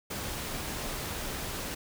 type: noise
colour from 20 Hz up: pink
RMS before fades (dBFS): -36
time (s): 0.1-1.75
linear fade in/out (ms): 10
effects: none